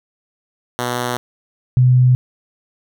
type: tone pair in turn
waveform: 5% pulse / sine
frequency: 122.5 / 126.24 Hz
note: B2 / B2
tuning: -14 / +38 cents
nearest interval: minor second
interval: 52 cents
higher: second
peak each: -8 dBFS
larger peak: neither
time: 0.79-1.17 / 1.77-2.15 s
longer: neither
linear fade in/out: 0 ms
effects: none